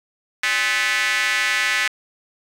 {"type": "tone with high-pass filter", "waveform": "square", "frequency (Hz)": 116.2, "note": "A#2", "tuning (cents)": -5, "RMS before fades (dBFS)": -20, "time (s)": [0.43, 1.88], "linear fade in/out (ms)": 5, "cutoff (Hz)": 1900, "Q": 3, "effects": ["low-pass 9000 Hz 12 dB/octave", "7-bit"]}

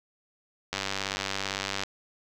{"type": "click train", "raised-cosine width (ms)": 0.2, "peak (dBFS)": -12, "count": 109, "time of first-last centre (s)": [0.73, 1.835], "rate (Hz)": 97.7, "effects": []}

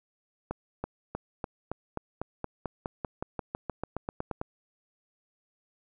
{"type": "accelerating click train", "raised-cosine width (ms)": 1, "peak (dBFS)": -18, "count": 21, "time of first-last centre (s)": [0.51, 4.414], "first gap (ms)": 330, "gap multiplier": 0.94, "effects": []}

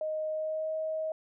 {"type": "tone with pitch glide", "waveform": "sine", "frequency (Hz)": [622.3, 631.7], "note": ["D#5", "D#5"], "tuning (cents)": [0, 26], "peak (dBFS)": -30, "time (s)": [0.01, 1.12], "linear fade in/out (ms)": 2, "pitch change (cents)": 26, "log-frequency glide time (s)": [0.29, 0.75], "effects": []}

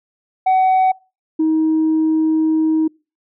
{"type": "tone pair in turn", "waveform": "sine", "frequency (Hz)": [752, 316.2], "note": ["F#5", "D#4"], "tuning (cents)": [28, 28], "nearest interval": "octave + minor third", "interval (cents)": 1500, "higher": "first", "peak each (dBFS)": [-8, -11], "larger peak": "first", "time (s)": [[0.46, 0.92], [1.39, 2.88]], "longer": "second", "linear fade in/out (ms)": 10, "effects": ["noise-tail reverb RT60 0.3 s tail -26 dB re dry", "tanh soft clip ceiling -10 dBFS"]}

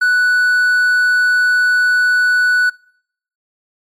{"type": "tone", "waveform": "triangle", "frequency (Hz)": 1482, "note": "F#6", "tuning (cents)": 2, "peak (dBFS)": -8, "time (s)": [0.01, 2.7], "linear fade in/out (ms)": 10, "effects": ["noise-tail reverb RT60 0.7 s tail -26 dB re dry", "MP3 64 kbps"]}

